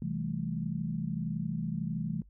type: chord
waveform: sine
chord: A minor seventh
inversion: first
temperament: equal with one note detuned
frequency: 130.81 / 164.81 / 196 / 217.6 Hz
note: C3 / E3 / G3 / A3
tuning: 0 / 0 / 0 / -19 cents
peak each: -39 / -34 / -39 / -37 dBFS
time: 0.02-2.22 s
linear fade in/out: 2 ms
effects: noise-tail reverb RT60 0.1 s tail -23 dB re dry + added 50 Hz sine -54 dBFS peak until 2.29 s